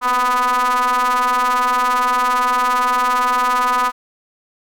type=ring-modulated tone; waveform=square; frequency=123.47 Hz; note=B2; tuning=in tune; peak=-12 dBFS; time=0.01-3.92 s; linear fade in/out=50 ms; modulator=1120 Hz; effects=none